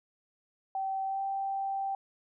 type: tone with pitch glide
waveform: sine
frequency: 772 to 781.9 Hz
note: G5 to G5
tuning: -27 to -5 cents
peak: -30 dBFS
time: 0.75-1.95 s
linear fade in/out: 2 ms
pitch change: +22 cents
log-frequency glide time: 1.05-1.21 s
effects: none